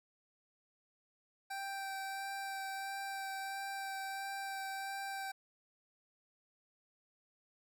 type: tone with vibrato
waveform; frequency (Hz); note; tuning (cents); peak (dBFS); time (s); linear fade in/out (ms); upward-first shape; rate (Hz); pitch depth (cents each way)
25% pulse; 781; G5; -7; -36; 1.5-5.32; 10; sine; 1.5; 11
effects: none